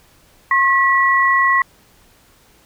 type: tone pair together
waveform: sine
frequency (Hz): 1079 / 1942.7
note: C#6 / B6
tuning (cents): -47 / -29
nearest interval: minor seventh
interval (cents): 1018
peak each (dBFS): -14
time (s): 0.51-1.62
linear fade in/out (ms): 2
effects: pink hiss -52 dBFS RMS until 2.65 s